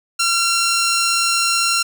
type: tone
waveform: 10% pulse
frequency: 1369 Hz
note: F6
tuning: 35 cents flat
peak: -7 dBFS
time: 0.19-1.83 s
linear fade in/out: 10 ms
effects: none